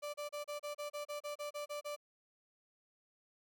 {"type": "tone bursts", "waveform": "35% pulse", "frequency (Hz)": 587.3, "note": "D5", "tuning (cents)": 0, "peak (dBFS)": -38, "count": 13, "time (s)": [0.02, 1.964], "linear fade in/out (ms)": 20, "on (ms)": 120, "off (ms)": 32, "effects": []}